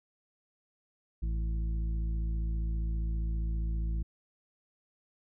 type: harmonic tone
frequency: 55 Hz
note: A1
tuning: in tune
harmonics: 1 / 2 / 3 / 4 / 6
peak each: -29 / -44 / -42 / -52 / -51 dBFS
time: 1.22-4.03 s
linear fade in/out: 10 ms
effects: none